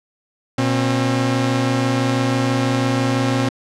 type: tone pair together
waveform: sawtooth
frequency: 121.07 / 268.2 Hz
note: B2 / C4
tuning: -34 / +43 cents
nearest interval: octave + major second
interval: 1377 cents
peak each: -15 dBFS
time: 0.58-3.49 s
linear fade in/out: 5 ms
effects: low-pass 7000 Hz 12 dB/octave